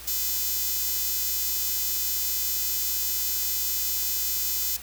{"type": "tone with high-pass filter", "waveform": "5% pulse", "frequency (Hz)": 505, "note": "B4", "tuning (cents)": 39, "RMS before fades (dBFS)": -27, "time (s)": [0.07, 4.77], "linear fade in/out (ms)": 10, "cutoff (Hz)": 10000, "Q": 0.72, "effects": ["added 60 Hz sine -47 dBFS peak until 4.82 s", "white hiss -42 dBFS RMS until 4.82 s"]}